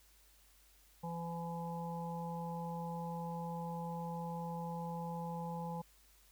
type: harmonic tone with a mistuned harmonic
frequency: 168.9 Hz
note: E3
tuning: 42 cents sharp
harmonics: 1 / 3 / 5 / 6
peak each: -41 / -47 / -44 / -52 dBFS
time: 1.03-5.82 s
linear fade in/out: 10 ms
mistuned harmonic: 6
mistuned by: -15 cents
effects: added 50 Hz sine -67 dBFS peak until 6.31 s + white hiss -67 dBFS RMS until 6.31 s